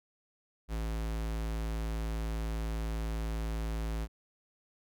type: tone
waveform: square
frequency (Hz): 55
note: A1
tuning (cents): 0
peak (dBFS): -33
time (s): 0.68-4.08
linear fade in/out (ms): 50
effects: none